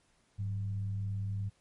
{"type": "tone with frequency modulation", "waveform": "sine", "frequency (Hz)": 101.4, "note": "G#2", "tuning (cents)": -41, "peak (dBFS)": -32, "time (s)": [0.38, 1.5], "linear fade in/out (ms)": 20, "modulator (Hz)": 79.8, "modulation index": 0.35, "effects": ["pink hiss -70 dBFS RMS until 1.6 s", "MP3 48 kbps"]}